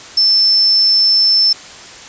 sine tone, 5300 Hz, E8, 9 cents sharp, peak -8 dBFS, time 0.17-1.53 s, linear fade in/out 5 ms, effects white hiss -34 dBFS RMS until 2.08 s + resampled to 16000 Hz

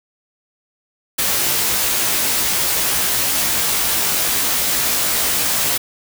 white noise with comb filter, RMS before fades -18 dBFS, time 1.18-5.78 s, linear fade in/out 10 ms, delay 17 ms, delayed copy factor +1, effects none

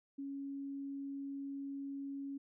sine tone, 277.2 Hz, C#4, in tune, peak -40 dBFS, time 0.18-2.38 s, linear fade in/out 10 ms, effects none

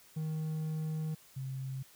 triangle / sine tone pair in turn, 156.7 / 132.8 Hz, D#3 / C3, +13 / +26 cents, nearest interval minor third, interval 287 cents, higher first, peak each -31 / -36 dBFS, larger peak first, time 0.16-1.15 / 1.36-1.83 s, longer first, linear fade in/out 10 ms, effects white hiss -60 dBFS RMS until 1.95 s

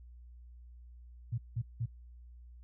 sine tone bursts, 116.54 Hz, A#2, in tune, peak -31 dBFS, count 3, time 1.32-1.86 s, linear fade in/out 10 ms, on 60 ms, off 180 ms, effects noise-tail reverb RT60 0.1 s tail -25 dB re dry + added 60 Hz sine -50 dBFS peak until 2.63 s

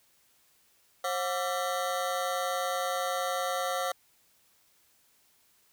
25% pulse ring-modulated tone, 630 Hz, D#5, 21 cents sharp, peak -22 dBFS, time 1.04-3.92 s, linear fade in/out 5 ms, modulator 94.7 Hz, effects white hiss -66 dBFS RMS until 5.72 s

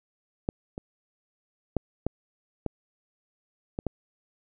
clicks, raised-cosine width 2 ms, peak -13 / -22 / -11 / -13 / -15 / -17 / -14 dBFS, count 7, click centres 0.489 / 0.779 / 1.767 / 2.066 / 2.663 / 3.789 / 3.867 s, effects none

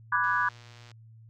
sine chord, G# half-diminished seventh, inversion first, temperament equal, 987.8 / 1174.7 / 1480 / 1661.2 Hz, B5 / D6 / F#6 / G#6, 0 / 0 / 0 / 0 cents, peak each -29 dBFS, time 0.12-0.49 s, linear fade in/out 5 ms
click train, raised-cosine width 0.2 ms, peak -34 dBFS, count 82, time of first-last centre 0.24-0.915 s, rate 120 Hz
effects added 112 Hz sine -49 dBFS peak until 1.29 s + AAC 64 kbps

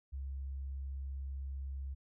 sine tone, 67.8 Hz, C#2, 38 cents flat, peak -38 dBFS, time 0.12-1.95 s, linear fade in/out 20 ms, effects none

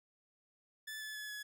sawtooth tone with pitch steps, 1744 / 1727 / 1710.1 / 1693.4 Hz, A6 / A6 / A6 / G#6, -16 / -33 / -50 / +33 cents, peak -39 dBFS, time 0.87-1.43 s, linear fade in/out 10 ms, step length 140 ms, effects none

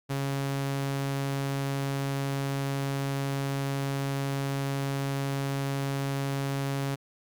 sawtooth tone, 138 Hz, C#3, 7 cents flat, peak -24 dBFS, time 0.09-6.96 s, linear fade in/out 20 ms, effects Opus 48 kbps

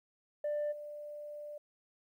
sine tone with level steps, 592 Hz, D5, 14 cents sharp, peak -30 / -42 dBFS, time 0.44-1.58 s, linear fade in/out 5 ms, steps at 0.71 s, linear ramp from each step 20 ms, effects tanh soft clip ceiling -30 dBFS + 12-bit

